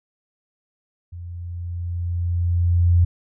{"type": "tone with level ramp", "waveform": "sine", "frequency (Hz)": 86.9, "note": "F2", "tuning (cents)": -8, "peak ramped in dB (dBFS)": [-32, -11], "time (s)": [1.12, 3.05], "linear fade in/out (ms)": 10, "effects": []}